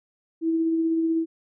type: tone with tremolo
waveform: sine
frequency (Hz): 326.5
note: E4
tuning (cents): -17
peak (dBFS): -19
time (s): 0.41-1.26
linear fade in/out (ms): 50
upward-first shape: sine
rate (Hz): 16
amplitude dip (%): 25
effects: none